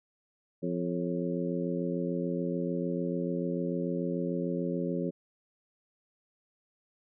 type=harmonic tone with a mistuned harmonic; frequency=86.8 Hz; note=F2; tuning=10 cents flat; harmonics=2 / 3 / 4 / 5 / 6; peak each=-33 / -35 / -36 / -37 / -38 dBFS; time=0.62-5.11 s; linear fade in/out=20 ms; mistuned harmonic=6; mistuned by=+83 cents; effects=none